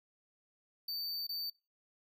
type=tone with dropouts; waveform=square; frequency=4582 Hz; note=D8; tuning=44 cents flat; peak=-37 dBFS; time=0.88-1.5 s; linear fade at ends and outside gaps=5 ms; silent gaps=1.269-1.291 s; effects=noise-tail reverb RT60 0.3 s tail -23 dB re dry